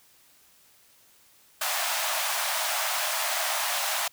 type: high-pass noise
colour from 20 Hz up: pink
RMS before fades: -28 dBFS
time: 1.61-4.08 s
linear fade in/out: 5 ms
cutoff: 600 Hz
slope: 96 dB/octave
effects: white hiss -59 dBFS RMS until 4.12 s